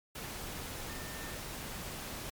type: tone in noise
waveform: sine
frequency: 1800 Hz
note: A6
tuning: 39 cents sharp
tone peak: -50 dBFS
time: 0.89-1.35 s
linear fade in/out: 5 ms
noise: pink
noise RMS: -42 dBFS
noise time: 0.15-2.3 s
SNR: -11 dB
effects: MP3 96 kbps

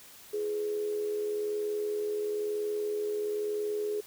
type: tone with amplitude modulation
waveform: sine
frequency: 419.2 Hz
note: G#4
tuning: 16 cents sharp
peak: -27 dBFS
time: 0.33-4.01 s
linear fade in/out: 10 ms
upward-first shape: sine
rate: 81 Hz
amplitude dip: 45%
effects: white hiss -52 dBFS RMS until 4.06 s

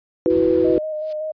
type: chord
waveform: sine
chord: E suspended second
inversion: none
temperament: equal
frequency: 329.6 / 370 / 493.9 Hz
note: E4 / F#4 / B4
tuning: 0 / 0 / 0 cents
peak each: -18 dBFS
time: 0.26-0.78 s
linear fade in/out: 0 ms
type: noise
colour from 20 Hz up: brown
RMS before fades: -29 dBFS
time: 0.3-0.78 s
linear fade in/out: 2 ms
type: tone with vibrato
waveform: sine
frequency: 618 Hz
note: D#5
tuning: 12 cents flat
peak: -23 dBFS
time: 0.64-1.32 s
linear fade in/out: 10 ms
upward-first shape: square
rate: 5.3 Hz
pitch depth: 18 cents each way
type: noise with exponential growth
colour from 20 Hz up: blue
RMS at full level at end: -35 dBFS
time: 0.91-1.13 s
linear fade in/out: 5 ms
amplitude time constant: 46 ms
effects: high-pass 80 Hz 12 dB/octave + resampled to 11025 Hz

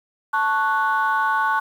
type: chord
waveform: sine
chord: F# minor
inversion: first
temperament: equal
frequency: 880 / 1108.7 / 1480 Hz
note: A5 / C#6 / F#6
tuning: 0 / 0 / 0 cents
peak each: -21 dBFS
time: 0.33-1.6 s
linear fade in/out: 10 ms
effects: tanh soft clip ceiling -11 dBFS + 8-bit

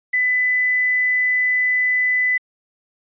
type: tone with quantisation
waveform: sine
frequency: 2000 Hz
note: B6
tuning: 21 cents sharp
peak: -15 dBFS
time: 0.13-2.38 s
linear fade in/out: 10 ms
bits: 7
effects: resampled to 8000 Hz

